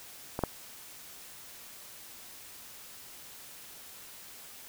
clicks, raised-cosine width 1 ms, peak -18 / -12 dBFS, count 2, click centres 0.391 / 0.437 s, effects white hiss -49 dBFS RMS until 4.68 s

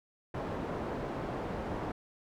white low-pass noise, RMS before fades -37 dBFS, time 0.34-1.92 s, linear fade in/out 5 ms, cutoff 650 Hz, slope 12 dB/octave, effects none

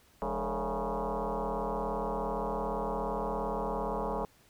sine tone with frequency modulation, 207.7 Hz, G#3, in tune, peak -30 dBFS, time 0.22-4.25 s, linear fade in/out 0 ms, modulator 126 Hz, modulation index 7, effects pink hiss -63 dBFS RMS until 4.49 s

